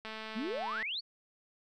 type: click train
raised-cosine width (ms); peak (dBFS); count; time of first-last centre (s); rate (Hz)
0.3; -27; 171; 0.05-0.826; 219
type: exponential sweep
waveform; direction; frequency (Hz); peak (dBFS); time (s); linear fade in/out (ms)
sine; up; 199 to 4700; -34; 0.35-1.01; 20
effects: none